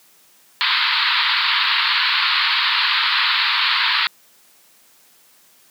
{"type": "band-pass noise", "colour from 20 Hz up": "white", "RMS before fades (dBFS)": -18, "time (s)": [0.61, 4.07], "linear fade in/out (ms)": 0, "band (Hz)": [910, 4500], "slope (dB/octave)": 96, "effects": ["white hiss -53 dBFS RMS until 5.7 s", "high-pass 150 Hz 12 dB/octave"]}